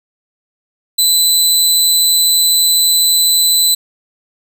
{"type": "tone", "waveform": "20% pulse", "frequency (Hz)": 4008, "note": "B7", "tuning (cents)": 25, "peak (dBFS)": -3, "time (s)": [0.98, 3.75], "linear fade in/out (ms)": 10, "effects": []}